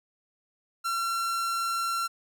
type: tone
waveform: 45% pulse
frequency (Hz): 1361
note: F6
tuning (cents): -45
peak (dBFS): -27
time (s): 0.84-2.08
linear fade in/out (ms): 20
effects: none